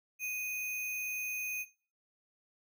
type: tone with sample-and-hold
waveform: sine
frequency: 2489 Hz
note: D#7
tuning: in tune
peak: -34 dBFS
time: 0.19-1.66 s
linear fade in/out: 50 ms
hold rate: 8820 Hz
effects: noise-tail reverb RT60 0.4 s tail -19 dB re dry